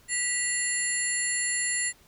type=tone cluster; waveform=sine; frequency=1963 / 2767 / 4321 / 7260 / 10260 Hz; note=B6 / F7 / C#8 / A#8 / E9; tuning=-11 / -17 / -45 / -47 / -48 cents; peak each=-30 / -39 / -39 / -30 / -30 dBFS; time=0.08-1.93 s; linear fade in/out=50 ms; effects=pink hiss -58 dBFS RMS until 2.07 s